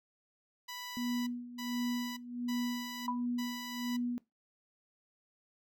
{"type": "tone bursts", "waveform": "10% pulse", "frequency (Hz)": 987.8, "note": "B5", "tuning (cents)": 0, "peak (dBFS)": -33, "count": 4, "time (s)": [0.68, 3.97], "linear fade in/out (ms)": 10, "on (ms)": 590, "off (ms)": 310}
{"type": "tone with tremolo", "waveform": "sine", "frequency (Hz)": 242.9, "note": "B3", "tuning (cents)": -29, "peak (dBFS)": -31, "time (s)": [0.97, 4.18], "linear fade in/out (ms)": 0, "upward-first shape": "sine", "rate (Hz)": 1.4, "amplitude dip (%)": 80}
{"type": "tone with exponential decay", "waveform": "sine", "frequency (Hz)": 987.8, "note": "B5", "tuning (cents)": 0, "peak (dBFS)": -29, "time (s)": [3.08, 3.26], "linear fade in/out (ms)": 2, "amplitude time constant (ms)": 39}
{"effects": ["noise-tail reverb RT60 0.2 s tail -20 dB re dry"]}